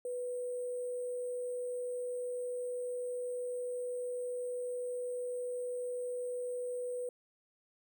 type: tone with sample-and-hold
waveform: sine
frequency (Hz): 493.9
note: B4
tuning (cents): 0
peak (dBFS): -35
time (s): 0.05-7.09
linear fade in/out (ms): 2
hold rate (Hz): 8820
effects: none